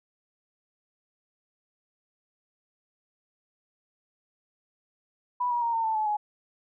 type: tone with pitch steps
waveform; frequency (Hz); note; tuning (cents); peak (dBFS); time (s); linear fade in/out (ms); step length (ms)
sine; 984 / 958.2 / 933.1 / 908.6 / 884.8 / 861.6 / 839; B5 / A#5 / A#5 / A#5 / A5 / A5 / G#5; -7 / +47 / +1 / -45 / +9 / -37 / +17; -24; 5.4-6.17; 10; 110
effects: none